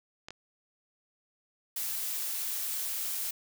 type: clicks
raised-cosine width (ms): 0.2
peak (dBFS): -24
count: 2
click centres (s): 0.285 / 0.306
type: noise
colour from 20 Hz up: blue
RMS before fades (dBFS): -34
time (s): 1.76-3.31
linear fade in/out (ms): 5
effects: none